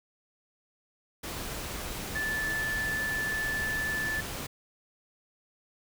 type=tone in noise; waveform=sine; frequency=1748 Hz; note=A6; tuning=12 cents flat; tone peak=-29 dBFS; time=2.15-4.21 s; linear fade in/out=10 ms; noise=pink; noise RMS=-37 dBFS; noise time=1.23-4.47 s; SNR=+5 dB; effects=none